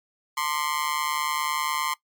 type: tone with amplitude modulation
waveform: sawtooth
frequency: 1046.5 Hz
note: C6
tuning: in tune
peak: -17 dBFS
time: 0.37-1.94 s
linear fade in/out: 5 ms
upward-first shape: sine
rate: 150 Hz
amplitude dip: 100%
effects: noise-tail reverb RT60 0.1 s tail -19 dB re dry + Opus 48 kbps